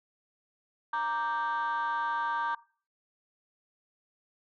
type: chord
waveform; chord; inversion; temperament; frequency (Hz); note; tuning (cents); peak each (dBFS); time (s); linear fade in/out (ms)
sine; G minor; first; equal; 932.3 / 1174.7 / 1568; Bb5 / D6 / G6; 0 / 0 / 0; -29 / -32 / -33; 0.93-2.55; 5
effects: noise-tail reverb RT60 0.4 s tail -21 dB re dry + tanh soft clip ceiling -24 dBFS